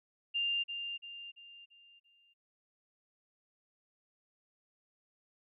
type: tone with echo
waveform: sine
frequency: 2796 Hz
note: F7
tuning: 1 cent sharp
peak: -30 dBFS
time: 0.34-0.64 s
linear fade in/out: 20 ms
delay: 340 ms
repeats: 5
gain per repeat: -7 dB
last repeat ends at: 2.34 s
effects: none